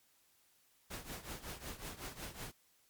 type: noise with tremolo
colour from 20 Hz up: pink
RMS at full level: -43 dBFS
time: 0.9-2.52 s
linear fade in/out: 10 ms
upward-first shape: triangle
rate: 5.4 Hz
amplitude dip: 85%
effects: white hiss -71 dBFS RMS until 2.89 s + MP3 96 kbps